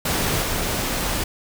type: noise with level steps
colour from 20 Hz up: pink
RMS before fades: -22 / -24 dBFS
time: 0.05-1.24 s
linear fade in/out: 5 ms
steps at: 0.42 s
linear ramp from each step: 5 ms
effects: none